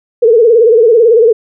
sine tone with vibrato, 457.9 Hz, A#4, 31 cents flat, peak -3 dBFS, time 0.22-1.33 s, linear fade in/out 10 ms, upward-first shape sine, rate 18 Hz, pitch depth 110 cents each way, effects none

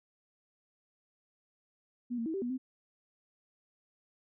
sine tone with pitch steps, 243.3 / 230 / 321.1 / 389 / 243.1 / 258.8 Hz, B3 / A#3 / E4 / G4 / B3 / C4, -26 / -23 / -45 / -13 / -27 / -19 cents, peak -32 dBFS, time 2.1-2.58 s, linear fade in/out 20 ms, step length 80 ms, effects none

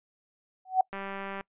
sine tone with exponential growth, 750 Hz, F#5, 23 cents sharp, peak -15 dBFS, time 0.65-0.81 s, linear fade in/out 5 ms, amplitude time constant 33 ms
click train, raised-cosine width 0.5 ms, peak -23 dBFS, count 95, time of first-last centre 0.93-1.41 s, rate 196 Hz
effects noise-tail reverb RT60 0.1 s tail -24 dB re dry + resampled to 8000 Hz

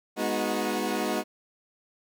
20% pulse chord, G# minor seventh, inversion none, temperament equal with one note detuned, 207.7 / 246.9 / 311.1 / 364.5 Hz, G#3 / B3 / D#4 / F#4, 0 / 0 / 0 / -26 cents, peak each -27 dBFS, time 0.16-1.24 s, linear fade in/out 50 ms, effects none

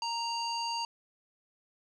square tone with low-pass filter, 931 Hz, A#5, 2 cents flat, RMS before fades -34 dBFS, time 0.02-0.85 s, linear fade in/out 2 ms, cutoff 5300 Hz, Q 5.9, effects none

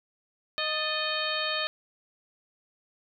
harmonic tone with a mistuned harmonic, 620 Hz, D#5, 6 cents flat, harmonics 1 / 2 / 3 / 4 / 5 / 6 / 7, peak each -35 / -35 / -35 / -35 / -35 / -35 / -35 dBFS, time 0.58-1.67 s, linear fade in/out 0 ms, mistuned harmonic 3, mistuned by -87 cents, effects none

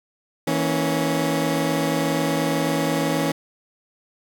20% pulse chord, A# diminished, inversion second, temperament equal with one note detuned, 162.73 / 233.1 / 277.2 Hz, E3 / A#3 / C#4, -22 / 0 / 0 cents, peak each -19 / -24 / -18 dBFS, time 0.47-3.32 s, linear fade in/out 5 ms, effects none

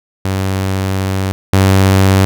sawtooth tone pair in turn, 95.7 / 96.04 Hz, G2 / G2, -41 / -35 cents, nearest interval unison, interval 6 cents, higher second, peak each -10 / -3 dBFS, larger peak second, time 0.25-1.32 / 1.53-2.25 s, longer first, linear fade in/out 0 ms, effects none

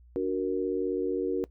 sine chord, D augmented, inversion none, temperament equal with one note detuned, 291 / 370 / 466.2 Hz, D4 / F#4 / A#4, -16 / 0 / 0 cents, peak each -32 / -29 / -30 dBFS, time 0.16-1.44 s, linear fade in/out 0 ms, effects noise-tail reverb RT60 0.1 s tail -20 dB re dry + added 60 Hz sine -52 dBFS peak until 1.5 s

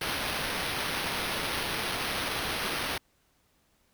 white noise with sample-and-hold, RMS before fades -32 dBFS, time 0.01-2.98 s, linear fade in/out 5 ms, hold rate 7350 Hz, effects pink hiss -69 dBFS RMS until 3.93 s

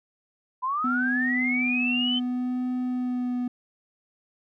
sine linear sweep, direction up, 987 to 3096 Hz, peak -24 dBFS, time 0.62-2.2 s, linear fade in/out 20 ms
triangle tone with vibrato, 249.1 Hz, B3, 15 cents sharp, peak -23 dBFS, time 0.84-3.48 s, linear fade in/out 5 ms, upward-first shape sine, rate 0.66 Hz, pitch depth 16 cents each way
effects none

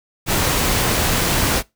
pink noise, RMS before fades -18 dBFS, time 0.26-1.63 s, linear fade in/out 50 ms, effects noise-tail reverb RT60 0.2 s tail -22 dB re dry

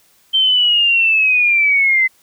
sine linear sweep, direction down, 3131 to 2037 Hz, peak -10 dBFS, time 0.33-2.08 s, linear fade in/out 20 ms, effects white hiss -54 dBFS RMS until 2.22 s

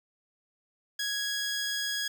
15% pulse tone, 1661.2 Hz, G#6, in tune, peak -23 dBFS, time 0.99-2.08 s, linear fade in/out 5 ms, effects none

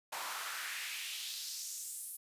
pink noise with high-pass filter sweep, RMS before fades -42 dBFS, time 0.12-2.17 s, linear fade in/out 10 ms, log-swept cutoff 840 to 11000 Hz, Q 2.1, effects resampled to 32000 Hz

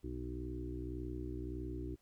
harmonic tone with a mistuned harmonic, 61.74 Hz, B1, in tune, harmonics 1 / 2 / 4 / 5 / 6 / 7, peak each -43 / -47 / -51 / -45 / -47 / -60 dBFS, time 0.03-1.96 s, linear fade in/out 20 ms, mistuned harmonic 1, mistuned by +24 cents, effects pink hiss -75 dBFS RMS until 2.01 s

